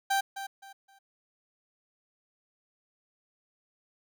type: tone with echo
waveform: 30% pulse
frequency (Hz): 784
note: G5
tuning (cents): 0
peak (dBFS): -22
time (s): 0.1-0.21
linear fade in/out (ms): 10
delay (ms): 260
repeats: 3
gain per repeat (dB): -11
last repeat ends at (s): 0.99
effects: none